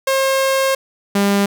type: tone pair in turn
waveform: sawtooth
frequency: 536 / 200.4 Hz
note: C5 / G3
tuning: +42 / +38 cents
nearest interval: octave + perfect fourth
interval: 1704 cents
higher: first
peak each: -10 / -9 dBFS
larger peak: second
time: 0.07-0.75 / 1.15-1.46 s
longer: first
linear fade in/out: 5 ms
effects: none